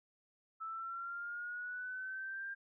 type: linear sweep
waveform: sine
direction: up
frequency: 1310 to 1600 Hz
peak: -40 dBFS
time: 0.6-2.55 s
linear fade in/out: 20 ms
effects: none